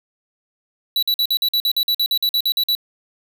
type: tone bursts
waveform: square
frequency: 3939 Hz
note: B7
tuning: 5 cents flat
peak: -16 dBFS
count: 16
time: 0.96-2.751 s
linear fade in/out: 2 ms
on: 66 ms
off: 49 ms
effects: none